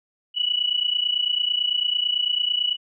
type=tone pair together; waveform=sine; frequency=2931 / 2960 Hz; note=F#7 / F#7; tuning=-17 / 0 cents; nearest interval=unison; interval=17 cents; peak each=-23 dBFS; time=0.34-2.77 s; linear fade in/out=50 ms; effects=none